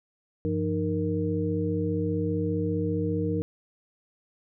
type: tone cluster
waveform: sine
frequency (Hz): 97.3 / 172.3 / 306.9 / 465.9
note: G2 / F3 / D#4 / A#4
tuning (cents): -12 / -23 / -24 / -1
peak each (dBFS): -30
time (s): 0.45-3.42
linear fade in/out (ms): 0
effects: none